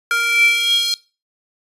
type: tone with high-pass filter sweep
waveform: square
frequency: 466.2 Hz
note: A#4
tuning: in tune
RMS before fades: -17 dBFS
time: 0.11-0.94 s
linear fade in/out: 0 ms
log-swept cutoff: 1600 to 4100 Hz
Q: 8.2
effects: noise-tail reverb RT60 0.3 s tail -19 dB re dry + resampled to 32000 Hz